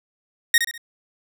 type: tone with echo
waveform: sawtooth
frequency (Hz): 1864.7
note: A#6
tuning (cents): 0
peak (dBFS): -8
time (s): 0.54-0.58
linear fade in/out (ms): 2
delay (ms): 66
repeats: 3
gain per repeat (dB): -8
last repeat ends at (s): 0.778
effects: none